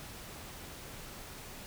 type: silence
effects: pink hiss -47 dBFS RMS until 1.66 s